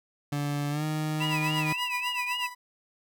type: tone with pitch glide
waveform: 30% pulse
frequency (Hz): 144.7 to 154.19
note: D3 to D#3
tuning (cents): -25 to -15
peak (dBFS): -25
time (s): 0.32-1.73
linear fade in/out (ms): 5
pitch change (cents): +110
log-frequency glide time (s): 0.7-0.84
type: tone with tremolo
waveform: 30% pulse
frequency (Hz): 987.8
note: B5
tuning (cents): 0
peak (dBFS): -25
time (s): 1.19-2.55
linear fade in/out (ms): 50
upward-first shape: triangle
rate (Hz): 8.2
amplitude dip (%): 85
type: tone with vibrato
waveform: sine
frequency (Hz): 2642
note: E7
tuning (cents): +3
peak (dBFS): -30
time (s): 1.2-2.47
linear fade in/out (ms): 10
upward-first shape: sine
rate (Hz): 3.6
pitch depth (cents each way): 150
effects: none